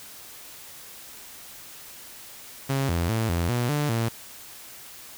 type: tone with pitch steps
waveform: sawtooth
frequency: 136.2 / 85.1 / 111.9 / 85.3 / 121.1 / 147.5 / 114.8 Hz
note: C#3 / F2 / A2 / F2 / B2 / D3 / A#2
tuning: -30 / -44 / +30 / -40 / -34 / +8 / -26 cents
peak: -19 dBFS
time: 2.69-4.09 s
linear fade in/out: 10 ms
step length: 200 ms
effects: white hiss -44 dBFS RMS until 5.17 s